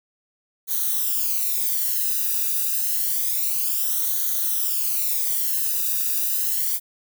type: noise with flanger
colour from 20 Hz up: violet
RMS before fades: -23 dBFS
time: 0.67-6.8 s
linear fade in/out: 50 ms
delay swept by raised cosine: 0.39 to 0.94 ms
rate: 0.28 Hz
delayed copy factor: -1
effects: none